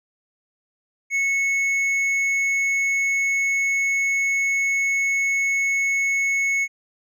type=tone with hard clipping; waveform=sine; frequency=2200 Hz; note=C#7; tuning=14 cents flat; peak=-20 dBFS; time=1.1-6.68 s; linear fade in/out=50 ms; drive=5 dB; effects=none